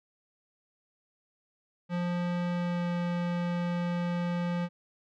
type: tone with pitch glide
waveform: square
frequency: 175.6 to 174.49 Hz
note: F3 to F3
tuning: +10 to -1 cents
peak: -29 dBFS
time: 1.89-4.69 s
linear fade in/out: 50 ms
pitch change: -11 cents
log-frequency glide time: 2.52-2.86 s
effects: low-pass 3000 Hz 12 dB/octave